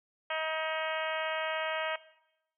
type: harmonic tone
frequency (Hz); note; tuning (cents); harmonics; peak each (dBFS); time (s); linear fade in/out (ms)
316.6; D#4; +30; 2 / 3 / 4 / 5 / 6 / 7 / 8 / 9 / 10; -36 / -38 / -39 / -40 / -41 / -41 / -42 / -43 / -43; 0.3-1.96; 5
effects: noise-tail reverb RT60 0.8 s tail -17 dB re dry